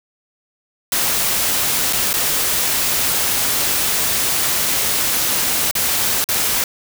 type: noise with dropouts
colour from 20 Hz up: white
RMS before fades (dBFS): -18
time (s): 0.92-6.64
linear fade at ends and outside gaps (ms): 2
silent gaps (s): 1.927-1.931 / 2.131-2.138 / 5.712-5.752 / 6.242-6.288
effects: none